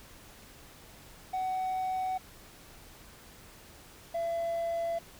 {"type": "tone pair in turn", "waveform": "triangle", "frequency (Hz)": [749, 673.3], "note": ["F#5", "E5"], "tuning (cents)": [21, 36], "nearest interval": "major second", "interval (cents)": 185, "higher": "first", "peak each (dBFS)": -27, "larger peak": "neither", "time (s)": [[1.33, 2.18], [4.14, 4.99]], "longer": "neither", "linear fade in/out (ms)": 10, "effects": ["tanh soft clip ceiling -23 dBFS", "pink hiss -53 dBFS RMS until 5.19 s"]}